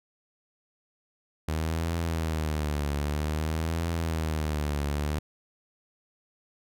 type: tone with vibrato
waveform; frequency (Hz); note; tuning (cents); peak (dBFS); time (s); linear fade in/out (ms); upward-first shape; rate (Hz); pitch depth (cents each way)
sawtooth; 77.78; D#2; 0; -23; 1.48-5.19; 5; triangle; 0.52; 140
effects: none